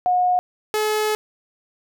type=tone pair in turn; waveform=sine / sawtooth; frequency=724 / 427.7 Hz; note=F#5 / A4; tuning=-38 / -49 cents; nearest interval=major sixth; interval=911 cents; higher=first; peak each=-15 dBFS; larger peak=neither; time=0.06-0.39 / 0.74-1.15 s; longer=second; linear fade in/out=0 ms; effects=none